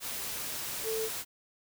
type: tone in noise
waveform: sine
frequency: 442.8 Hz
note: A4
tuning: 11 cents sharp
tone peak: -31 dBFS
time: 0.83-1.1 s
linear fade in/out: 50 ms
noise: white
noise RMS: -37 dBFS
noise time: 0-1.25 s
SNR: +3 dB
effects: none